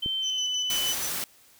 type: tone with pitch glide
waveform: sine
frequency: 3100 to 3005 Hz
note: G7 to F#7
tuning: -20 to +26 cents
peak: -26 dBFS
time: 0.02-0.93 s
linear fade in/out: 10 ms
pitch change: -54 cents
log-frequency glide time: 0.18-0.47 s
type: click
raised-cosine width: 3 ms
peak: -23 dBFS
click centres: 0.061 s
type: tone with tremolo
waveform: sine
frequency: 5990 Hz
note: F#8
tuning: 20 cents sharp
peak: -31 dBFS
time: 0.22-1.11 s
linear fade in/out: 50 ms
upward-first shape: square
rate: 6.2 Hz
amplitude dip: 70%
type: noise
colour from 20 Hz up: white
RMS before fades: -31 dBFS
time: 0.7-1.24 s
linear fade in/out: 0 ms
effects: white hiss -57 dBFS RMS until 1.59 s